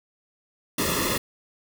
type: noise with comb filter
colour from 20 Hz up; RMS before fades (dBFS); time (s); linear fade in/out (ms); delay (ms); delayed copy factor
pink; -25; 0.78-1.18; 5; 1.3; -0.9
effects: none